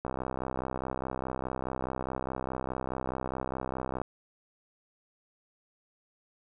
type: click train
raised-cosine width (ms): 1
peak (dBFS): -19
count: 258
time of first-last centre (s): 0.05-4.016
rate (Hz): 64.8
effects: none